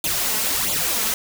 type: noise with flanger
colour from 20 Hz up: white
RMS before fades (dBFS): -22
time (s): 0.04-1.14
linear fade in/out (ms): 2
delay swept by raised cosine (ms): 0.27 to 4.67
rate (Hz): 1.5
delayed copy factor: +0.75
effects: none